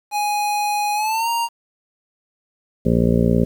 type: tone with pitch glide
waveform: square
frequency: 830.6 to 932.3 Hz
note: G#5 to A#5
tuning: 0 to 0 cents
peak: -19 dBFS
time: 0.11-1.49 s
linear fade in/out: 50 ms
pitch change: +200 cents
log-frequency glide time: 0.94-1.29 s
type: harmonic tone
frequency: 58.27 Hz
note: A#1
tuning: in tune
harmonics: 1 / 2 / 3 / 4 / 5 / 6 / 7 / 8 / 9 / 10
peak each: -23 / -22 / -18 / -19 / -30 / -30 / -23 / -29 / -25 / -31 dBFS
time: 2.85-3.45 s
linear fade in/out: 10 ms
effects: 8-bit